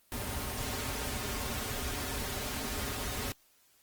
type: noise with comb filter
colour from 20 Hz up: pink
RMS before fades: -36 dBFS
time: 0.12-3.32 s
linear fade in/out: 0 ms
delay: 6 ms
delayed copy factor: -0.9
effects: white hiss -66 dBFS RMS until 3.82 s + Opus 24 kbps